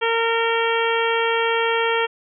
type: harmonic tone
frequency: 458.6 Hz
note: A#4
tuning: 28 cents flat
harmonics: 1 / 2 / 3 / 4 / 5 / 6 / 7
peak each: -21 / -24 / -26 / -27 / -28 / -29 / -29 dBFS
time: 0.01-2.07 s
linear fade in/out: 20 ms
effects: none